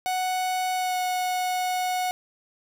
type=tone with pitch glide; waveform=45% pulse; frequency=740 to 733.2 Hz; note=F#5 to F#5; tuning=0 to -16 cents; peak=-24 dBFS; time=0.06-2.11 s; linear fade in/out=0 ms; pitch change=-16 cents; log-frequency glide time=0.74-0.97 s; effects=none